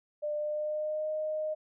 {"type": "tone with pitch glide", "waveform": "sine", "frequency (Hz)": [597, 618.1], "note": ["D5", "D#5"], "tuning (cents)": [28, -12], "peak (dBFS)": -30, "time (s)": [0.22, 1.55], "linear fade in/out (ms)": 20, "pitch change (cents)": 60, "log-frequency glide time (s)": [0.34, 1.09], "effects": []}